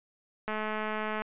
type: click train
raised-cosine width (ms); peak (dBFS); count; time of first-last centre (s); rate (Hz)
0.5; -19; 160; 0.48-1.22; 215
effects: resampled to 8000 Hz